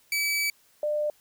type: tone pair in turn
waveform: sawtooth / sine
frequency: 2295 / 598.3 Hz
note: D7 / D5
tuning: -40 / +32 cents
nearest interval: octave + major seventh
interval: 2328 cents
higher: first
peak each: -21 / -24 dBFS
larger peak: first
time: 0.12-0.5 / 0.83-1.1 s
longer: first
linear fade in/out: 2 ms
effects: white hiss -62 dBFS RMS until 1.2 s